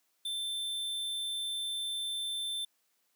square tone, 3550 Hz, A7, 15 cents sharp, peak -34 dBFS, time 0.25-2.65 s, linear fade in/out 5 ms, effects white hiss -75 dBFS RMS until 3.15 s + high-pass 200 Hz 12 dB/octave

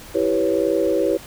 sine chord, C# half-diminished seventh, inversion first, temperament equal, 329.6 / 392 / 493.9 / 554.4 Hz, E4 / G4 / B4 / C#5, 0 / 0 / 0 / 0 cents, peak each -22 dBFS, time 0.14-1.18 s, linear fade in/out 20 ms, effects pink hiss -40 dBFS RMS until 1.26 s

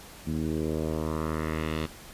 10% pulse tone with low-pass filter sweep, 78.5 Hz, D#2, 16 cents sharp, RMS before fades -30 dBFS, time 0.26-1.87 s, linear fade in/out 20 ms, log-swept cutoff 220 to 3900 Hz, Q 1.7, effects pink hiss -47 dBFS RMS until 2.13 s + resampled to 32000 Hz

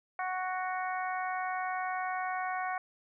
harmonic tone, 370 Hz, F#4, in tune, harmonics 2 / 3 / 4 / 5 / 6, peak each -34 / -38 / -40 / -42 / -44 dBFS, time 0.19-2.78 s, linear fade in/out 2 ms, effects none

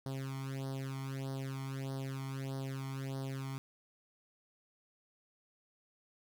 sawtooth tone with flanger, 134.6 Hz, C3, 49 cents sharp, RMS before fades -40 dBFS, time 0.06-3.58 s, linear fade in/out 0 ms, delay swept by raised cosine 0.2 to 0.93 ms, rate 1.6 Hz, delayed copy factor +0.9, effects none

